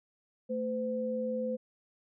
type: tone pair together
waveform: sine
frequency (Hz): 223.3 / 510.1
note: A3 / C5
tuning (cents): +26 / -44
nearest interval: octave + major second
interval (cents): 1430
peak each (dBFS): -35 / -32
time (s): 0.49-1.57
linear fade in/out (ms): 20
effects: none